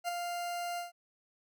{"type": "tone with ADSR envelope", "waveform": "40% pulse", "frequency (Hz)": 698.5, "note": "F5", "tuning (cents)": 0, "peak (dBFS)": -29, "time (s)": [0.04, 0.92], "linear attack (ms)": 44, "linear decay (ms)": 9, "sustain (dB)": -5, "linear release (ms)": 140, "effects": []}